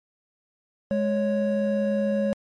triangle tone pair together, 208.5 / 554.4 Hz, G#3 / C#5, +7 / 0 cents, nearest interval octave + perfect fourth, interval 1693 cents, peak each -22 dBFS, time 0.91-2.33 s, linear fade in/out 0 ms, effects MP3 48 kbps

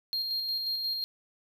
triangle tone with tremolo, 4220 Hz, C8, 14 cents sharp, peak -27 dBFS, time 0.13-1.04 s, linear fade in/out 0 ms, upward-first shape square, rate 5.6 Hz, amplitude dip 30%, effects none

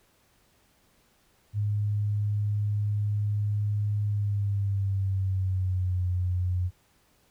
sine tone with pitch glide, 103.83 to 90.39 Hz, G#2 to F#2, 0 to -40 cents, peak -24 dBFS, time 1.53-6.71 s, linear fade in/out 50 ms, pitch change -240 cents, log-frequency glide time 4.05-6.04 s, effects pink hiss -65 dBFS RMS until 7.3 s

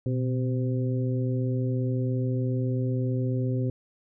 harmonic tone with a mistuned harmonic, 128.8 Hz, C3, 27 cents flat, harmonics 1 / 2 / 3 / 4, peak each -25 / -31 / -35 / -37 dBFS, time 0.06-3.7 s, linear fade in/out 2 ms, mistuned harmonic 1, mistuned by -80 cents, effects none

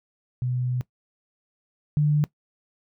sine tone pair in turn, 125.2 / 148.89 Hz, B2 / D3, +24 / +24 cents, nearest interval minor third, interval 300 cents, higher second, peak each -23 / -17 dBFS, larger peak second, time 0.42-0.81 / 1.97-2.24 s, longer first, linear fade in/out 0 ms, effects noise-tail reverb RT60 0.1 s tail -19 dB re dry

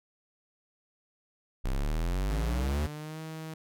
square exponential sweep, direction up, 31.04 to 77.78 Hz, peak -28 dBFS, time 1.64-2.87 s, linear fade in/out 10 ms
sawtooth tone with pitch glide, 142.3 to 158.81 Hz, C#3 to D#3, +46 to +36 cents, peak -34 dBFS, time 2.3-3.54 s, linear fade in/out 2 ms, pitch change +190 cents, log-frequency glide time 2.68-3.2 s
effects none

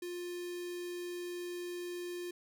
square tone with notch filter, 352.8 Hz, F4, 18 cents sharp, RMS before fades -41 dBFS, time 0.02-2.31 s, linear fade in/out 5 ms, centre 940 Hz, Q 1, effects none

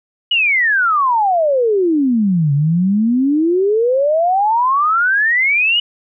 sine exponential two-way sweep, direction down then up, 2960 to 138.59 to 2960 Hz, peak -11 dBFS, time 0.31-5.8 s, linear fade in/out 5 ms, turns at 2.53 s, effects none

